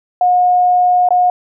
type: tone with dropouts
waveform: sine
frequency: 721 Hz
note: F#5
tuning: 45 cents flat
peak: -8 dBFS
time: 0.21-1.3 s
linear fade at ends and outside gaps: 2 ms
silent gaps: 1.088-1.106 s
effects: none